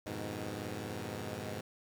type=chord; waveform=10% pulse; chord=F half-diminished seventh; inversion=none; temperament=equal; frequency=87.31 / 103.83 / 123.47 / 155.56 Hz; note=F2 / Ab2 / Cb3 / Eb3; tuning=0 / 0 / 0 / 0 cents; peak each=-38 / -33 / -36 / -39 dBFS; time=0.06-1.61 s; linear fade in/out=5 ms; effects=10-bit